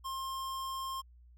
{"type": "tone", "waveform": "square", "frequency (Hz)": 1063, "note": "C6", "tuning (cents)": 27, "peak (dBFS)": -37, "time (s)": [0.04, 1.02], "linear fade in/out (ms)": 20, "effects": ["added 60 Hz sine -55 dBFS peak until 1.37 s"]}